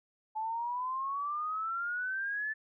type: exponential sweep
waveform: sine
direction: up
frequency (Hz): 862 to 1760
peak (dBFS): -32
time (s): 0.35-2.54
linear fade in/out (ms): 20
effects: none